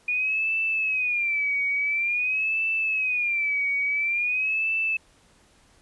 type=tone with vibrato; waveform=sine; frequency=2441 Hz; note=D#7; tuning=34 cents flat; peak=-22 dBFS; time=0.08-4.97 s; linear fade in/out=5 ms; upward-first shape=sine; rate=0.48 Hz; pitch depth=140 cents each way; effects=pink hiss -59 dBFS RMS until 5.81 s + resampled to 24000 Hz